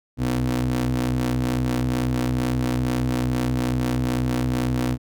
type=ring-modulated tone; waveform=30% pulse; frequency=62.3 Hz; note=B1; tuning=16 cents sharp; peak=-15 dBFS; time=0.17-4.98 s; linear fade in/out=50 ms; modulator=189 Hz; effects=none